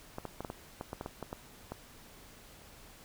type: clicks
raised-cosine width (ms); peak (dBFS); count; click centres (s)
1; -24; 12; 0.184 / 0.253 / 0.406 / 0.448 / 0.501 / 0.811 / 0.931 / 1.011 / 1.061 / 1.227 / 1.329 / 1.72
effects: pink hiss -55 dBFS RMS until 3.04 s